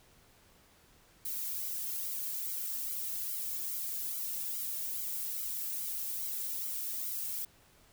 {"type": "noise with flanger", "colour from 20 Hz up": "violet", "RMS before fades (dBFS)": -37, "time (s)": [1.25, 7.45], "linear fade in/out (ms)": 5, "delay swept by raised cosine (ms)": [1.1, 2.08], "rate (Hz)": 2.4, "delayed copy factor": -0.95, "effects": ["pink hiss -63 dBFS RMS until 7.92 s"]}